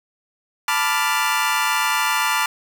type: chord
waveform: 25% pulse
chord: B half-diminished seventh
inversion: third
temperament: equal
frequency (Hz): 880 / 987.8 / 1174.7 / 1396.9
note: A5 / B5 / D6 / F6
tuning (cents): 0 / 0 / 0 / 0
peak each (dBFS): -20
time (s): 0.68-2.46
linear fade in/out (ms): 2
effects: none